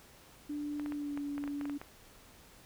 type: tone with pitch glide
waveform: sine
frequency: 293.7 to 286.8 Hz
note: D4 to D4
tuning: 0 to -41 cents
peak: -35 dBFS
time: 0.49-1.78 s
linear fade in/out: 10 ms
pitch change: -41 cents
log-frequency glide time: 0.91-1.18 s
type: clicks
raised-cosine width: 0.5 ms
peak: -29 dBFS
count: 11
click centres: 0.797 / 0.861 / 0.922 / 1.175 / 1.38 / 1.439 / 1.477 / 1.612 / 1.655 / 1.697 / 1.815 s
effects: pink hiss -58 dBFS RMS until 2.65 s